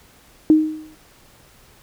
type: tone with exponential decay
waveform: sine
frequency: 311.1 Hz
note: D#4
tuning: in tune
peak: -6 dBFS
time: 0.5-0.95 s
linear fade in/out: 1 ms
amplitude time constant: 97 ms
effects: pink hiss -51 dBFS RMS until 1.82 s